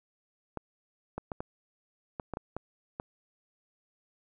clicks, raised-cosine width 1 ms, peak -21 dBFS, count 9, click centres 0.573 / 1.18 / 1.318 / 1.405 / 2.198 / 2.337 / 2.371 / 2.566 / 2.999 s, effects none

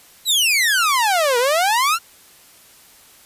sawtooth exponential two-way sweep, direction down then up, 4074 to 467.6 to 1427 Hz, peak -11 dBFS, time 0.25-1.99 s, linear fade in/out 50 ms, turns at 1.38 s, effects white hiss -48 dBFS RMS until 3.25 s + resampled to 32000 Hz

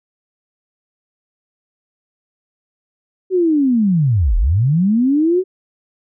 sine linear two-way sweep, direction down then up, 382.6 to 36.71 to 382.6 Hz, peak -11 dBFS, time 3.3-5.44 s, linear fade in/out 50 ms, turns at 4.37 s, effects none

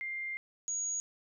sine tone pair in turn, 2100 / 6702 Hz, C7 / G#8, +6 / +15 cents, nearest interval octave + minor sixth, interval 2009 cents, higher second, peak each -35 / -32 dBFS, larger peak second, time 0.01-0.37 / 0.68-1 s, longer first, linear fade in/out 0 ms, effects none

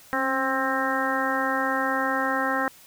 harmonic tone with a mistuned harmonic, 264.5 Hz, C4, 19 cents sharp, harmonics 1 / 2 / 3 / 4 / 5 / 6 / 7, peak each -30 / -30 / -30 / -30 / -30 / -30 / -30 dBFS, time 0.13-2.68 s, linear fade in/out 0 ms, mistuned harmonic 1, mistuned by +33 cents, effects white hiss -51 dBFS RMS until 2.86 s

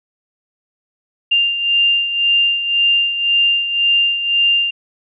sine beating tone pair, 2794 / 2795.9 Hz, F7 / F7, 0 / +1 cents, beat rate 1.9 Hz, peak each -13 / -20 dBFS, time 1.31-4.71 s, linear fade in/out 10 ms, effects none

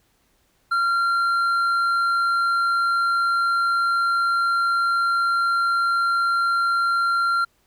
sine tone with hard clipping, 1379 Hz, F6, 22 cents flat, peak -19 dBFS, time 0.71-7.45 s, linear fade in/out 10 ms, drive 4 dB, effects pink hiss -64 dBFS RMS until 7.66 s

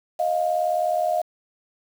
sine tone pair together, 626.7 / 706 Hz, D#5 / F5, +12 / +19 cents, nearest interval major second, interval 207 cents, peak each -23 / -22 dBFS, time 0.19-1.22 s, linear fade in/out 10 ms, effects 7-bit

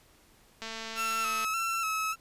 click train, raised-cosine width 0.2 ms, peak -22 dBFS, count 186, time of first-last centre 0.62-1.446 s, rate 224 Hz
30% pulse tone with vibrato, 1318.5 Hz, E6, in tune, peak -26 dBFS, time 0.95-2.16 s, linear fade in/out 50 ms, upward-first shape square, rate 1.7 Hz, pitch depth 36 cents each way
effects pink hiss -61 dBFS RMS until 2.2 s + resampled to 32000 Hz

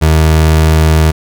30% pulse tone, 78.8 Hz, D#2, 23 cents sharp, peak -3 dBFS, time 0.01-1.12 s, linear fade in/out 20 ms, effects none

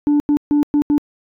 sine tone bursts at uneven times, 292.9 Hz, D4, 5 cents flat, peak -9 dBFS, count 5, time 0.07-0.2 / 0.29-0.37 / 0.51-0.63 / 0.74-0.82 / 0.9-0.98 s, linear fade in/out 0 ms, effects tanh soft clip ceiling -10 dBFS

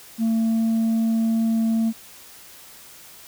sine tone, 225.2 Hz, A3, 40 cents sharp, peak -15 dBFS, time 0.18-1.93 s, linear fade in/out 50 ms, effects tanh soft clip ceiling -17 dBFS + white hiss -45 dBFS RMS until 3.27 s

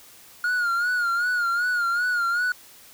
triangle tone with vibrato, 1428 Hz, F6, 38 cents sharp, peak -19 dBFS, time 0.44-2.52 s, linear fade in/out 2 ms, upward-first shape sine, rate 2.6 Hz, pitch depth 69 cents each way, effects white hiss -49 dBFS RMS until 2.93 s

